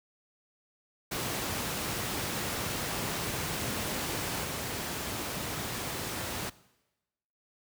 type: noise with level steps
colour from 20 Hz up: pink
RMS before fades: -33 / -35 dBFS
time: 1.11-6.5 s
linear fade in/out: 10 ms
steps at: 4.43 s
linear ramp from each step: 10 ms
effects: noise-tail reverb RT60 1.0 s tail -20 dB re dry + high-pass 80 Hz 12 dB/octave